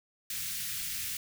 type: band-stop noise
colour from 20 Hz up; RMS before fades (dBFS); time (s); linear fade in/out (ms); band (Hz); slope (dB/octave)
white; -36; 0.3-1.17; 2; 190 to 1700; 24
effects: none